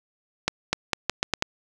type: accelerating click train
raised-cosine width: 0.2 ms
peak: -4 dBFS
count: 7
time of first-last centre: 0.48-1.424 s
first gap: 250 ms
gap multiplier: 0.81
effects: none